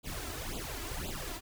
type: noise with flanger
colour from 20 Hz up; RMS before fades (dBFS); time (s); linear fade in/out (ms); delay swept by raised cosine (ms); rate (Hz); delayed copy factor
pink; -39; 0.03-1.41; 50; 0.26 to 3.06; 1.9; +0.95
effects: none